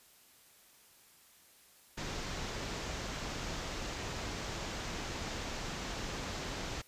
pink low-pass noise, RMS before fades -40 dBFS, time 1.97-6.82 s, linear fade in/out 10 ms, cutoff 7300 Hz, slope 48 dB/octave, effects white hiss -62 dBFS RMS until 6.87 s + resampled to 32000 Hz

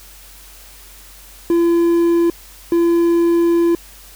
triangle tone bursts at uneven times, 339.7 Hz, F4, 48 cents flat, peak -9 dBFS, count 2, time 1.5-2.3 / 2.72-3.75 s, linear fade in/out 2 ms, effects added 47 Hz sine -43 dBFS peak until 4.15 s + white hiss -42 dBFS RMS until 4.15 s

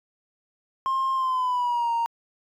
triangle tone with pitch glide, 1062 to 929.9 Hz, C6 to A#5, +25 to -5 cents, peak -19 dBFS, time 0.86-2.06 s, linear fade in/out 0 ms, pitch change -230 cents, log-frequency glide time 1.14-1.92 s, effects tanh soft clip ceiling -17 dBFS

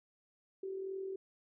sine tone with amplitude modulation, 384.4 Hz, G4, 34 cents flat, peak -36 dBFS, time 0.63-1.16 s, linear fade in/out 5 ms, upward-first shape sine, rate 42.6 Hz, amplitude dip 45%, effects none

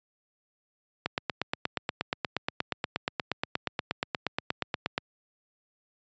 click train, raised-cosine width 0.3 ms, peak -11 dBFS, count 34, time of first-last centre 1.06-4.979 s, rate 8.42 Hz, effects high-pass 100 Hz 12 dB/octave + resampled to 16000 Hz

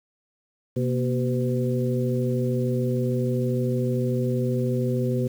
harmonic tone with a mistuned harmonic, 126.6 Hz, B2, 43 cents sharp, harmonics 1 / 2 / 3 / 4, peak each -24 / -27 / -29 / -30 dBFS, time 0.76-5.28 s, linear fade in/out 10 ms, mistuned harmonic 2, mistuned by -95 cents, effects 8-bit

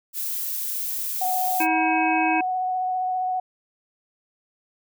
violet noise, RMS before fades -28 dBFS, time 0.13-1.67 s, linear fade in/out 50 ms
sine tone with vibrato, 740 Hz, F#5, in tune, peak -22 dBFS, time 1.21-3.4 s, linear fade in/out 5 ms, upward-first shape sine, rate 15 Hz, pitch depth 14 cents each way
harmonic tone, 320 Hz, D#4, 49 cents sharp, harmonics 1 / 3 / 5 / 7 / 8, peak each -24 / -27 / -30 / -32 / -25 dBFS, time 1.6-2.41 s, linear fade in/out 5 ms
effects none

